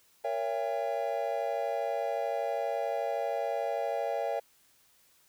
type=chord; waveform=triangle; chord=A# diminished seventh; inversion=none; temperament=just; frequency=466.2 / 559.4 / 671.3 / 805.5 Hz; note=A#4 / C#5 / E5 / G5; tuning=0 / +16 / +31 / +47 cents; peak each=-35 / -32 / -32 / -34 dBFS; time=0.24-4.4 s; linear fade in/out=10 ms; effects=white hiss -65 dBFS RMS until 5.28 s